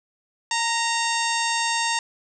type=harmonic tone with a mistuned harmonic; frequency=920 Hz; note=A#5; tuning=23 cents flat; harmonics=1 / 2 / 3 / 4 / 5 / 6 / 7 / 8 / 9; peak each=-25 / -28 / -30 / -31 / -32 / -33 / -33 / -34 / -35 dBFS; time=0.51-1.99 s; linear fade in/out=2 ms; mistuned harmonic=2; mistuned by=+29 cents; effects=none